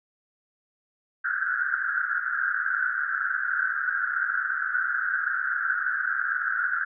white band-pass noise, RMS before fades -27 dBFS, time 1.24-6.85 s, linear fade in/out 10 ms, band 1400 to 1600 Hz, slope 96 dB/octave, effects none

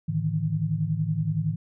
sine tone cluster, 107.5 / 150.1 / 160.8 Hz, A2 / D3 / E3, -40 / +38 / -43 cents, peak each -30 / -28 / -26 dBFS, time 0.08-1.56 s, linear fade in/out 10 ms, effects none

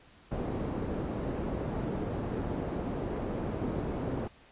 white low-pass noise, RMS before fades -34 dBFS, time 0.31-4.28 s, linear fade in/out 10 ms, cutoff 400 Hz, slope 12 dB/octave, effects pink hiss -58 dBFS RMS until 4.51 s + resampled to 8000 Hz

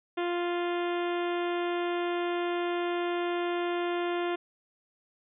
harmonic tone with a mistuned harmonic, 349.2 Hz, F4, in tune, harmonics 1 / 2 / 3 / 4 / 5 / 6 / 7 / 8 / 9 / 10, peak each -29 / -35 / -39 / -41 / -43 / -45 / -46 / -47 / -48 / -49 dBFS, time 0.17-4.36 s, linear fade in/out 10 ms, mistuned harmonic 7, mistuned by +16 cents, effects none

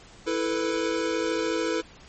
square chord, E suspended fourth, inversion none, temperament equal, 329.6 / 440 / 493.9 Hz, E4 / A4 / B4, 0 / 0 / 0 cents, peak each -29 / -30 / -30 dBFS, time 0.26-1.82 s, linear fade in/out 20 ms, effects pink hiss -50 dBFS RMS until 2.08 s + MP3 32 kbps

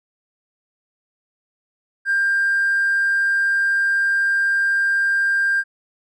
sine tone with hard clipping, 1594 Hz, G6, 28 cents sharp, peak -16 dBFS, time 2.05-5.64 s, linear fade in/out 50 ms, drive 1 dB, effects none

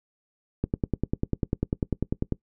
click train, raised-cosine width 3 ms, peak -11 dBFS, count 18, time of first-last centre 0.64-2.323 s, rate 10.1 Hz, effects noise-tail reverb RT60 0.1 s tail -21 dB re dry

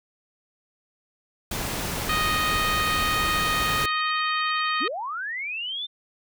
pink noise, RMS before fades -29 dBFS, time 1.51-3.86 s, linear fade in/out 5 ms
harmonic tone, 622.3 Hz, D#5, in tune, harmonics 2 / 3 / 4 / 5 / 6 / 7, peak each -25 / -29 / -31 / -33 / -35 / -36 dBFS, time 2.09-4.88 s, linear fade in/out 5 ms
sine linear sweep, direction up, 207.7 to 3622 Hz, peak -28 dBFS, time 4.8-5.87 s, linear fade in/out 20 ms
effects none

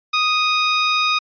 15% pulse tone, 1244.5 Hz, D#6, in tune, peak -9 dBFS, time 0.13-1.19 s, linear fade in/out 10 ms, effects resampled to 11025 Hz

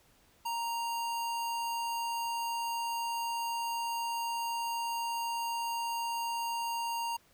square tone, 932 Hz, A#5, 1 cent flat, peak -33 dBFS, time 0.45-7.17 s, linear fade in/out 10 ms, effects pink hiss -65 dBFS RMS until 7.33 s

